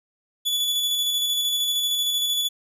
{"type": "tone with tremolo", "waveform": "40% pulse", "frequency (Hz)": 3435, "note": "A7", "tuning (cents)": -42, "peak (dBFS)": -19, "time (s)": [0.45, 2.49], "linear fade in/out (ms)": 20, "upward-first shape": "square", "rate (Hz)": 13, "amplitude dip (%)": 25, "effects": []}